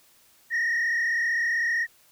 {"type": "tone with frequency modulation", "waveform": "sine", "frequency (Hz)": 1864.7, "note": "A#6", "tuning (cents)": 0, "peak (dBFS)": -20, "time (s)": [0.5, 1.87], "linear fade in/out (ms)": 50, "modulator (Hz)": 35.6, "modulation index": 1.5, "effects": ["tanh soft clip ceiling -21 dBFS", "white hiss -59 dBFS RMS until 2.11 s"]}